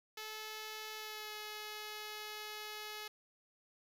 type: tone with pitch glide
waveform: 5% pulse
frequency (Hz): 432.4 to 424.7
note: A4 to G#4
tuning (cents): -30 to +39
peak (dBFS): -32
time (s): 0.17-3.08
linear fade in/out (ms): 5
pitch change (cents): -31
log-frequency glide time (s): 0.97-1.34
effects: 11-bit